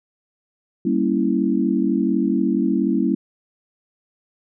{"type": "chord", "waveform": "sine", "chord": "G diminished seventh", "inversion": "none", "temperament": "equal", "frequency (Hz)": [196, 233.1, 277.2, 329.6], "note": ["G3", "Bb3", "Db4", "Fb4"], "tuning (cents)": [0, 0, 0, 0], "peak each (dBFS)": -22, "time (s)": [0.85, 3.15], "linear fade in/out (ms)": 5, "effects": []}